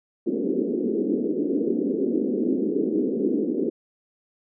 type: band-pass noise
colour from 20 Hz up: pink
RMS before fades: -24 dBFS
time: 0.26-3.7 s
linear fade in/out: 10 ms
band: 220 to 440 Hz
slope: 48 dB/octave
effects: none